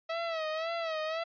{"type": "tone with vibrato", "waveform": "sawtooth", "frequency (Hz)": 648, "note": "E5", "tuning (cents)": -30, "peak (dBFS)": -28, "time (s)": [0.09, 1.24], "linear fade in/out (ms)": 10, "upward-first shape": "sine", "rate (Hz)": 1.9, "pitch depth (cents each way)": 75, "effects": ["resampled to 11025 Hz"]}